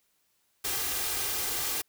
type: noise with comb filter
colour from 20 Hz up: white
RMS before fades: -31 dBFS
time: 0.64-1.82 s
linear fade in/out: 10 ms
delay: 2.5 ms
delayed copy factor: +0.55
effects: white hiss -72 dBFS RMS until 1.88 s